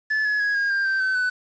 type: tone with pitch steps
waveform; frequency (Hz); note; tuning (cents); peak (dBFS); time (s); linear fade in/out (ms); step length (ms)
triangle; 1733 / 1697.3 / 1662.4 / 1628.2 / 1594.7 / 1561.9 / 1529.7 / 1498.2; A6 / G#6 / G#6 / G#6 / G6 / G6 / G6 / F#6; -27 / +37 / +1 / -35 / +29 / -7 / -43 / +21; -18; 0.1-1.3; 10; 150
effects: resampled to 16000 Hz + 8-bit